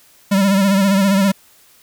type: tone with vibrato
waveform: square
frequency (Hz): 196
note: G3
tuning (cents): 0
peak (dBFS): -12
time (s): 0.31-1.32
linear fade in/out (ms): 10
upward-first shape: sine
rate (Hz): 15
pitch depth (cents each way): 58
effects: white hiss -50 dBFS RMS until 1.82 s